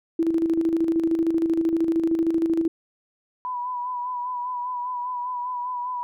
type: tone with tremolo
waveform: sine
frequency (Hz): 328.9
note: E4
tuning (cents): -4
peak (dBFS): -17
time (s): 0.19-2.68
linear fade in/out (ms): 5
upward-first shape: square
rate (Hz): 13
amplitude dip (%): 50
type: tone with vibrato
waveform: sine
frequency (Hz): 987.8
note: B5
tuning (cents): 0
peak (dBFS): -26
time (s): 3.45-6.03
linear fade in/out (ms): 0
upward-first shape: sine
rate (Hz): 5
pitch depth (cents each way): 35
effects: none